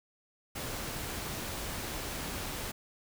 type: noise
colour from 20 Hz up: pink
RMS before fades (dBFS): -38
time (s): 0.55-2.72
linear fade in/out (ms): 10
effects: none